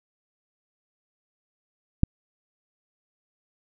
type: click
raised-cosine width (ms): 5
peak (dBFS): -5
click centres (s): 2.034
effects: none